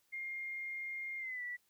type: tone with pitch glide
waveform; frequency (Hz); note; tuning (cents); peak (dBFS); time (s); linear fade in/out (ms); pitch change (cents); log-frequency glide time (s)
sine; 2122 to 1957.2; C7 to B6; +24 to -16; -39; 0.12-1.57; 20; -140; 1.18-1.43
effects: white hiss -75 dBFS RMS until 1.69 s